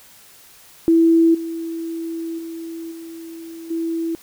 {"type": "tone with level steps", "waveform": "sine", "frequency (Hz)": 330, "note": "E4", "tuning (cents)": 2, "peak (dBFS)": [-10, -24, -28, -32, -20], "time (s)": [0.88, 4.15], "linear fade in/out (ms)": 0, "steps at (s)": [1.34, 2.38, 2.91, 3.7], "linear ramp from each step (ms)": 10, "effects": ["white hiss -47 dBFS RMS until 4.22 s"]}